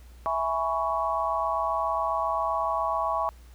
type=chord; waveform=sine; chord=C# minor seventh; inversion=first; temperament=equal with one note detuned; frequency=659.3 / 830.6 / 987.8 / 1115.2 Hz; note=E5 / G#5 / B5 / C#6; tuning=0 / 0 / 0 / +10 cents; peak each=-30 / -31 / -31 / -28 dBFS; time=0.26-3.29 s; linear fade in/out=0 ms; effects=added 60 Hz sine -46 dBFS peak until 3.54 s + pink hiss -59 dBFS RMS until 3.54 s